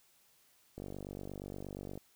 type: click train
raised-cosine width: 2 ms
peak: -30 dBFS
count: 59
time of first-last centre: 0.78-1.976 s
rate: 48.5 Hz
effects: white hiss -68 dBFS RMS until 2.15 s